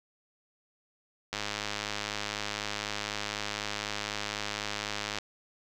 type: click train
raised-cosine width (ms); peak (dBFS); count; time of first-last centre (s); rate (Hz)
0.2; -15; 402; 1.33-5.186; 104
effects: none